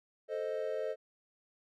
triangle chord, A diminished, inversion none, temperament equal, 440 / 523.3 / 622.3 Hz, A4 / C5 / Eb5, 0 / 0 / 0 cents, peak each -36 / -36 / -36 dBFS, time 0.28-0.96 s, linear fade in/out 50 ms, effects none

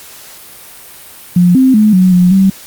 sine tone with pitch steps, 177.2 / 261.2 / 213.6 / 184.8 / 179.2 / 192.2 Hz, F3 / C4 / G#3 / F#3 / F3 / G3, +25 / -3 / +49 / -2 / +45 / -34 cents, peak -4 dBFS, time 1.36-2.5 s, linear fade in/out 5 ms, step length 190 ms, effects white hiss -34 dBFS RMS until 2.66 s + Opus 48 kbps

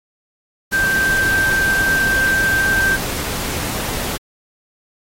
sine tone in noise, 1568 Hz, G6, in tune, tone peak -14 dBFS, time 0.72-2.97 s, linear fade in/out 20 ms, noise pink, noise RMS -24 dBFS, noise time 0.71-4.18 s, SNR +7 dB, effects AAC 48 kbps

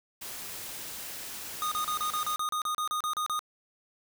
white noise, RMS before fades -40 dBFS, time 0.21-2.36 s, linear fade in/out 10 ms
square tone bursts, 1233 Hz, D#6, 16 cents flat, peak -29 dBFS, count 14, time 1.62-3.392 s, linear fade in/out 0 ms, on 95 ms, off 34 ms
effects none

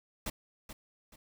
pink noise with echo, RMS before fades -36 dBFS, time 0.26-0.3 s, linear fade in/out 5 ms, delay 430 ms, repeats 2, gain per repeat -10 dB, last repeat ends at 1.16 s, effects none

